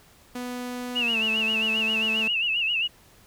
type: tone with pitch glide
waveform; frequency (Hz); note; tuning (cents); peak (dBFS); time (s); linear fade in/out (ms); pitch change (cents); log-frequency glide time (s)
sawtooth; 247.2 to 220.2; B3 to A3; +2 to +2; -27; 0.35-2.28; 5; -200; 0.97-1.2
type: tone with vibrato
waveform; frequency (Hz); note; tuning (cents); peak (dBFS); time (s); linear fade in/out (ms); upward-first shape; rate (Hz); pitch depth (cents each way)
sine; 2745; F7; -31; -22; 0.95-2.88; 20; sine; 7.5; 110
effects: pink hiss -55 dBFS RMS until 3.26 s